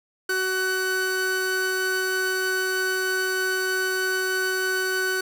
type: tone pair together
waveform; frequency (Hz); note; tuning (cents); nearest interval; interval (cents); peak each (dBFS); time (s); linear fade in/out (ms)
45% pulse; 375.3 / 1498; F#4 / F#6; +25 / +21; 2 octaves; 2396; -27 / -24; 0.29-5.21; 5
effects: none